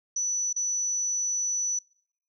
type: tone with dropouts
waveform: sine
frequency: 5950 Hz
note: F#8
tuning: 9 cents sharp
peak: -25 dBFS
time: 0.16-1.79 s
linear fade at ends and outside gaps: 5 ms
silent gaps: 0.529-0.561 s
effects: noise-tail reverb RT60 0.6 s tail -23 dB re dry